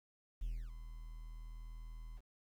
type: tone with ADSR envelope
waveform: triangle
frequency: 40.29 Hz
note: E1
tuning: 39 cents flat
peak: -33 dBFS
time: 0.41-2.21 s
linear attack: 12 ms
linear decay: 280 ms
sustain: -11 dB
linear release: 42 ms
effects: tanh soft clip ceiling -30 dBFS + 11-bit